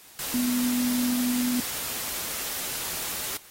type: tone in noise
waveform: sine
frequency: 246.9 Hz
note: B3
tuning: in tune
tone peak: -23 dBFS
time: 0.34-1.6 s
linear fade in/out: 2 ms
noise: white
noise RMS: -32 dBFS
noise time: 0.19-3.37 s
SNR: +6 dB
effects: white hiss -50 dBFS RMS until 3.5 s + AAC 48 kbps